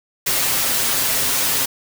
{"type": "noise with comb filter", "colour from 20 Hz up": "white", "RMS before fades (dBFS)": -19, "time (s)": [0.26, 1.66], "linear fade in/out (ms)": 10, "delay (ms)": 7.5, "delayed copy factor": 0.6, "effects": []}